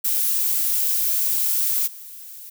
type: noise with level steps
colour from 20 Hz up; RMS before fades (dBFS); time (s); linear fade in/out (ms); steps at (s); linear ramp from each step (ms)
violet; -21 / -39; 0.04-2.5; 10; 1.86; 20
effects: none